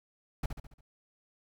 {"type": "noise with echo", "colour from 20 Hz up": "brown", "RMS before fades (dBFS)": -31, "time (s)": [0.43, 0.46], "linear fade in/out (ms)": 5, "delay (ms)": 70, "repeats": 5, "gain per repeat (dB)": -6, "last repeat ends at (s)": 0.81, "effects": []}